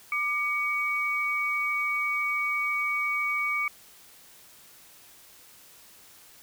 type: tone pair together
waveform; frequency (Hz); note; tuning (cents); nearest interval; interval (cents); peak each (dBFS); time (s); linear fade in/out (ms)
sine; 1192.7 / 2253; D6 / C#7; +26 / +28; major seventh; 1102; -31 / -26; 0.12-3.68; 2
effects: white hiss -53 dBFS RMS until 6.42 s